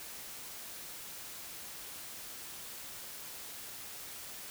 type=silence; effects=white hiss -46 dBFS RMS until 4.5 s